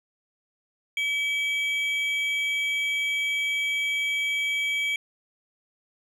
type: tone pair together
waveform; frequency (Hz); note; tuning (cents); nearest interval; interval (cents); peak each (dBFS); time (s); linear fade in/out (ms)
triangle; 2292 / 3241; D7 / G#7; -43 / -43; tritone; 600; -23 / -30; 0.97-4.96; 2
effects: none